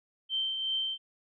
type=tone with tremolo; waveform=sine; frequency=3119 Hz; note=G7; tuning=9 cents flat; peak=-27 dBFS; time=0.29-0.98 s; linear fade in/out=50 ms; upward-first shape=triangle; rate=2.7 Hz; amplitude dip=45%; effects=none